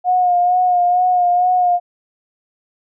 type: tone with vibrato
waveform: sine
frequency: 719 Hz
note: F#5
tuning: 50 cents flat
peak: -11 dBFS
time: 0.04-1.8 s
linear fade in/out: 50 ms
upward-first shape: sine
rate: 2.2 Hz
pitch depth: 30 cents each way
effects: none